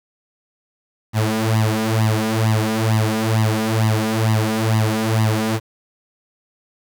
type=tone with flanger; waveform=sawtooth; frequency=110 Hz; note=A2; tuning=in tune; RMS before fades=-18 dBFS; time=1.13-5.6 s; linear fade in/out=50 ms; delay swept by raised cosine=1 to 4.2 ms; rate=2.2 Hz; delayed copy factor=+1; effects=7-bit

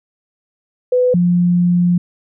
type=tone pair in turn; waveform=sine; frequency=499.6 / 176.08 Hz; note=B4 / F3; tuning=+20 / +14 cents; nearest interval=octave + tritone; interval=1806 cents; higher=first; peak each=-10 dBFS; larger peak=neither; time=0.92-1.14 / 1.14-1.98 s; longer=second; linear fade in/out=5 ms; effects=none

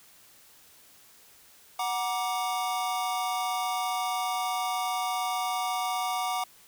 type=chord; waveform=square; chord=Gb augmented; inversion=none; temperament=equal with one note detuned; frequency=740 / 946.4 / 1174.7 Hz; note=Gb5 / Bb5 / D6; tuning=0 / +26 / 0 cents; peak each=-31 / -35 / -34 dBFS; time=1.79-6.44 s; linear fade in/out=5 ms; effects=white hiss -56 dBFS RMS until 6.67 s

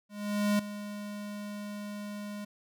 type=tone with ADSR envelope; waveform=square; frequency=206.4 Hz; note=G#3; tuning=10 cents flat; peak=-24 dBFS; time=0.09-2.45 s; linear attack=500 ms; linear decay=5 ms; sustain=-14 dB; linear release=9 ms; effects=none

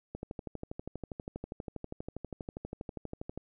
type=click train; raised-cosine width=2 ms; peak=-25 dBFS; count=41; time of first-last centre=0.15-3.376 s; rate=12.4 Hz; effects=none

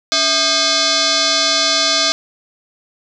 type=tone with frequency modulation; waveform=sine; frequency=283.6 Hz; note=C#4; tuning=40 cents sharp; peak=-12 dBFS; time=0.12-2.12 s; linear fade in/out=0 ms; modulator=938 Hz; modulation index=5.9; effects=none

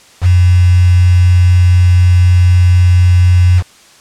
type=tone with quantisation; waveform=sine; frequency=89.6 Hz; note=F2; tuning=45 cents sharp; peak=-4 dBFS; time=0.21-3.63 s; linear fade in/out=50 ms; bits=4; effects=white hiss -42 dBFS RMS until 4 s + low-pass 8000 Hz 12 dB/octave

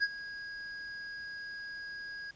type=tone with ADSR envelope; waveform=square; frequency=1645 Hz; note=G#6; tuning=17 cents flat; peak=-25 dBFS; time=0-2.31 s; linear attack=31 ms; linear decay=42 ms; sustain=-16 dB; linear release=4 ms; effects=pink hiss -62 dBFS RMS until 2.35 s + resampled to 16000 Hz

